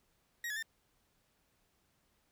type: tone with pitch steps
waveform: 40% pulse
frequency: 1889 / 1702 / 1801 Hz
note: A#6 / G#6 / A6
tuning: +22 / +42 / +40 cents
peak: -36 dBFS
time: 0.44-0.626 s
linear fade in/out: 2 ms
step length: 62 ms
effects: pink hiss -75 dBFS RMS until 2.31 s